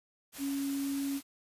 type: tone in noise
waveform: sine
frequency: 277.5 Hz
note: C#4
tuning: 2 cents sharp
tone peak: -31 dBFS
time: 0.38-1.21 s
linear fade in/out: 50 ms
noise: white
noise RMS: -44 dBFS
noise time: 0.32-1.23 s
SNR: +10 dB
effects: resampled to 32000 Hz